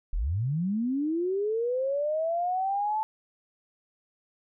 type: linear sweep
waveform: sine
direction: up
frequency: 30.87 to 880 Hz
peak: -25 dBFS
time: 0.13-3.03 s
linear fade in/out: 0 ms
effects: none